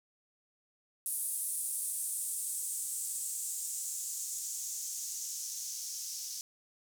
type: noise with band-pass filter sweep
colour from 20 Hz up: violet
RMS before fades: -38 dBFS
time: 1.06-6.41 s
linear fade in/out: 0 ms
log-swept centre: 10000 to 5600 Hz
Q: 3.2
effects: none